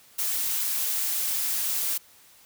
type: noise with amplitude modulation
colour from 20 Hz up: blue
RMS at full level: -26 dBFS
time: 0.18-1.98 s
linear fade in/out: 10 ms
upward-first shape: sine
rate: 219 Hz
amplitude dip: 25%
effects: white hiss -55 dBFS RMS until 2.45 s